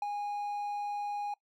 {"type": "tone with ADSR envelope", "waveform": "triangle", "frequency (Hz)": 822, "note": "G#5", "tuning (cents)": -18, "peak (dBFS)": -27, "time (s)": [0.02, 1.34], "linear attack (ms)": 3, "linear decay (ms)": 19, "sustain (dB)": -4, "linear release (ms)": 4, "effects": ["noise-tail reverb RT60 0.1 s tail -22 dB re dry"]}